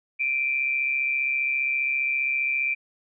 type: tone pair together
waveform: sine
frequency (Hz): 2354 / 2489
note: D7 / D#7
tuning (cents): +3 / 0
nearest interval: minor second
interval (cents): 97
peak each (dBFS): -23 / -29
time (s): 0.19-2.75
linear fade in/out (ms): 20
effects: none